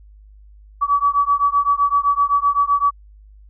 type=beating tone pair; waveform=sine; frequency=1139 / 1146.8 Hz; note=C#6 / D6; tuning=+47 / -42 cents; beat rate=7.8 Hz; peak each=-17 dBFS; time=0.81-2.91 s; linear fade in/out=20 ms; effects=added 51 Hz sine -42 dBFS peak until 3.49 s